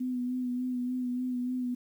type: tone with vibrato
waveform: sine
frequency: 250 Hz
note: B3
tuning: 21 cents sharp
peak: -29 dBFS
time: 0-1.75 s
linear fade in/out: 10 ms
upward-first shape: sine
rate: 3.4 Hz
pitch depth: 28 cents each way
effects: 10-bit